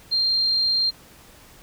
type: tone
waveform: sine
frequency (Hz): 4186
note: C8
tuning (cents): 0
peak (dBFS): -18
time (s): 0.11-0.91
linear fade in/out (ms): 20
effects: pink hiss -49 dBFS RMS until 1.62 s